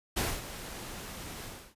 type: noise with ADSR envelope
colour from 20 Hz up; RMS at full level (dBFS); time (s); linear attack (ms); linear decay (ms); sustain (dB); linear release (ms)
pink; -29; 0.16-1.75; 16; 230; -13; 310
effects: resampled to 32000 Hz